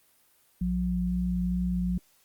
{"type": "tone pair together", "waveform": "sine", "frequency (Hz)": [59.19, 180], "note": ["A#1", "F#3"], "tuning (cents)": [27, -47], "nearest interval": "octave + perfect fifth", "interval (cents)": 1926, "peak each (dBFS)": [-31, -26], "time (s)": [0.61, 1.98], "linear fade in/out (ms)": 5, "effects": ["white hiss -64 dBFS RMS until 2.24 s", "Opus 32 kbps"]}